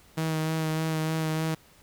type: tone with vibrato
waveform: sawtooth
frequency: 158.7 Hz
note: D#3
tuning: 35 cents sharp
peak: -22 dBFS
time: 0.17-1.55 s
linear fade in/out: 10 ms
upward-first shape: sine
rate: 3.3 Hz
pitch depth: 18 cents each way
effects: pink hiss -57 dBFS RMS until 1.82 s